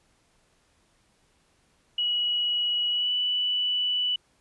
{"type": "tone with pitch glide", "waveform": "sine", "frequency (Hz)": [2919, 2967], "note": ["F#7", "F#7"], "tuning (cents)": [-24, 4], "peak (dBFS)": -23, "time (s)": [1.98, 4.16], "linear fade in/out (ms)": 5, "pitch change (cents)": 28, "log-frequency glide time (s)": [2.91, 3.11], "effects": ["pink hiss -66 dBFS RMS until 4.4 s", "resampled to 24000 Hz"]}